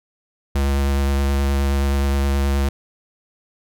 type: tone with vibrato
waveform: square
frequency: 69.3 Hz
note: C#2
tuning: in tune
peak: -17 dBFS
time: 0.55-2.69 s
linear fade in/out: 5 ms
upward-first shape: triangle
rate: 9.5 Hz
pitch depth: 19 cents each way
effects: none